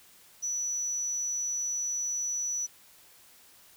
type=tone; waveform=sine; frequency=5920 Hz; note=F#8; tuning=in tune; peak=-29 dBFS; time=0.42-2.67 s; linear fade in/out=20 ms; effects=white hiss -57 dBFS RMS until 3.76 s